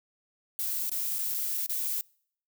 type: noise with dropouts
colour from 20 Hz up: violet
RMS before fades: -31 dBFS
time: 0.59-2.01 s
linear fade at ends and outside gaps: 0 ms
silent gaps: 0.895-0.917 / 1.184-1.189 / 1.341-1.345 / 1.663-1.695 s
effects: noise-tail reverb RT60 0.6 s tail -26 dB re dry